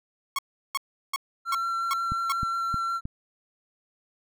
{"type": "tone bursts", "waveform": "sawtooth", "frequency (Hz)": 1100, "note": "C#6", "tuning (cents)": -14, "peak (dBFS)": -21, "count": 6, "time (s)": [0.36, 2.322], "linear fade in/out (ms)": 2, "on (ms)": 27, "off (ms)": 360}
{"type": "tone with vibrato", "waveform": "triangle", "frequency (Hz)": 1357, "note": "E6", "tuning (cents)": 50, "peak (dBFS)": -24, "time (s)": [1.45, 3.01], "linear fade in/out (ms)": 50, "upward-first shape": "sine", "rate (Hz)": 5.6, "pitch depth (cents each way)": 10}
{"type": "click train", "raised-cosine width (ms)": 5, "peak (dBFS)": -19, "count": 4, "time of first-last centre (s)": [2.12, 3.055], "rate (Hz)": 3.21}
{"effects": []}